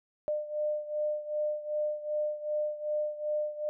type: beating tone pair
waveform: sine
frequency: 601 / 603.6 Hz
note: D5 / D5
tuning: +40 / +47 cents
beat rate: 2.6 Hz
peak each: -31 / -35 dBFS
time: 0.28-3.69 s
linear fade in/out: 0 ms
effects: none